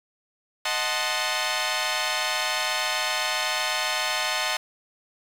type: chord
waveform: 10% pulse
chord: D# diminished seventh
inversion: none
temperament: equal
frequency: 622.3 / 740 / 880 / 1046.5 Hz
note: D#5 / F#5 / A5 / C6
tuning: 0 / 0 / 0 / 0 cents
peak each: -21 dBFS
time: 0.65-4.57 s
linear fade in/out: 5 ms
effects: low-pass 10000 Hz 12 dB/octave + 7-bit